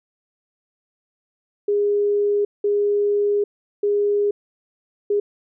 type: tone bursts at uneven times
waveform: sine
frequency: 410 Hz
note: G#4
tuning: 22 cents flat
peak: -16 dBFS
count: 4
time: 1.68-2.45 / 2.64-3.44 / 3.83-4.31 / 5.1-5.2 s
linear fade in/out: 5 ms
effects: none